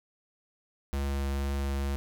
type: tone with vibrato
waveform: square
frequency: 69.3 Hz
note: C#2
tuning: in tune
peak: -29 dBFS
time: 0.93-1.96 s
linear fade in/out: 0 ms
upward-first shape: triangle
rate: 2.1 Hz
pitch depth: 9 cents each way
effects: none